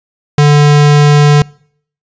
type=tone; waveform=square; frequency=146.83 Hz; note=D3; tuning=in tune; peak=-4 dBFS; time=0.38-1.42 s; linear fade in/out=2 ms; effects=noise-tail reverb RT60 0.6 s tail -26 dB re dry + resampled to 16000 Hz